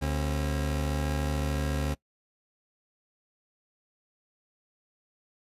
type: tone pair together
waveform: 25% pulse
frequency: 73.8 / 270.9 Hz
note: D2 / C#4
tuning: +9 / -40 cents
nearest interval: octave + major seventh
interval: 2251 cents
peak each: -24 / -31 dBFS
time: 0.01-1.95 s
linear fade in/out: 20 ms
effects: noise-tail reverb RT60 0.1 s tail -22 dB re dry + resampled to 32000 Hz